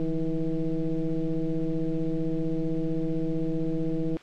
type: tone with frequency modulation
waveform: sine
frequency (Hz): 156.2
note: D#3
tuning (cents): +7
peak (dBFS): -24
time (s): 0-4.17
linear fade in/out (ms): 0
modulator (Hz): 164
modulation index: 1.8
effects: white hiss -50 dBFS RMS until 4.22 s + low-pass 3000 Hz 12 dB/octave